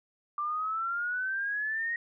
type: exponential sweep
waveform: sine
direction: up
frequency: 1174.7 to 1886 Hz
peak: -29 dBFS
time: 0.38-1.96 s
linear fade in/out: 2 ms
effects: none